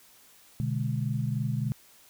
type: chord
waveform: sine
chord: G# diminished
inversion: first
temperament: equal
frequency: 123.47 / 146.83 / 207.7 Hz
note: B2 / D3 / G#3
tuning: 0 / 0 / 0 cents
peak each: -29 / -31 / -34 dBFS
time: 0.6-1.72 s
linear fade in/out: 0 ms
effects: white hiss -57 dBFS RMS until 2.09 s